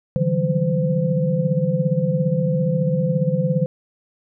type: tone cluster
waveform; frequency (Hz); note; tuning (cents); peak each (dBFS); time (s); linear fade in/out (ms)
sine; 142.5 / 159.5 / 177.1 / 191.8 / 513; C#3 / D#3 / F3 / G3 / C5; +48 / +43 / +24 / -37 / -34; -23 / -21 / -24 / -28 / -23; 0.16-3.66; 0
effects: none